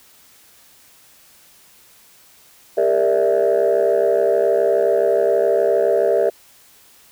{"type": "chord", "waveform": "sine", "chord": "E half-diminished seventh", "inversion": "first", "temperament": "equal with one note detuned", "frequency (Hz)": [399.1, 466.2, 587.3, 659.3], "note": ["G4", "Bb4", "D5", "E5"], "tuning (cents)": [31, 0, 0, 0], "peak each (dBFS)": -18, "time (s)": [2.77, 6.3], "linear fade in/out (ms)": 10, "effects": ["tanh soft clip ceiling -8 dBFS", "white hiss -50 dBFS RMS until 7.11 s"]}